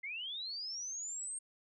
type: linear sweep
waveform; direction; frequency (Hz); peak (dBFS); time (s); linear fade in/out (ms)
sine; up; 2046 to 8600; -39; 0.03-1.39; 10
effects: none